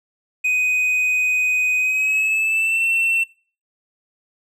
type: tone with pitch glide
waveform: triangle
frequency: 2500 to 2695 Hz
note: D#7 to E7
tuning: +8 to +38 cents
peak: -15 dBFS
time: 0.44-3.24 s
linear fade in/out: 10 ms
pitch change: +130 cents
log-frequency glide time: 1.78-2.85 s
effects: noise-tail reverb RT60 0.4 s tail -21 dB re dry